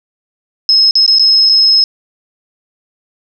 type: tone with dropouts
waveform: sine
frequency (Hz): 5170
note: E8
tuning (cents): -34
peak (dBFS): -5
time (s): 0.69-1.84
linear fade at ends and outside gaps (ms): 1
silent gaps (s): 0.91-0.954 / 1.063-1.078 / 1.186-1.195 / 1.491-1.495
effects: none